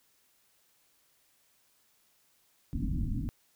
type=low-pass noise; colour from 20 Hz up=pink; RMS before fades=-32 dBFS; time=2.73-3.29 s; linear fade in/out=0 ms; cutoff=300 Hz; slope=96 dB/octave; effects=white hiss -69 dBFS RMS until 3.55 s